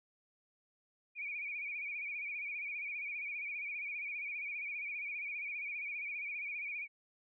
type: tone with vibrato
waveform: sine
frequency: 2349 Hz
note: D7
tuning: in tune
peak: -38 dBFS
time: 1.15-6.88 s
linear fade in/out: 50 ms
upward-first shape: sine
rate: 15 Hz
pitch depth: 84 cents each way
effects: none